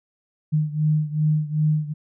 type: beating tone pair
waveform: sine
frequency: 152.3 / 154.9 Hz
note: D#3 / D#3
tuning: -37 / -7 cents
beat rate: 2.6 Hz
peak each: -20 / -23 dBFS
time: 0.52-1.94 s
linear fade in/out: 20 ms
effects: none